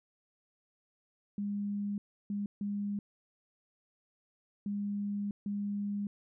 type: tone bursts at uneven times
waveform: sine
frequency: 203.4 Hz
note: G#3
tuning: 36 cents flat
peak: -32 dBFS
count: 5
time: 1.38-1.98 / 2.3-2.46 / 2.61-2.99 / 4.66-5.31 / 5.46-6.07 s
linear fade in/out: 2 ms
effects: none